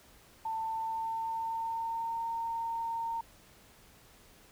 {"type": "tone with pitch glide", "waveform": "sine", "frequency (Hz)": [892, 917.1], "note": ["A5", "A#5"], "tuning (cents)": [23, -29], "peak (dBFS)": -32, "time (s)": [0.45, 3.21], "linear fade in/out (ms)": 5, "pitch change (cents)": 48, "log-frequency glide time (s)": [0.62, 2.2], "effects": ["pink hiss -59 dBFS RMS until 4.51 s"]}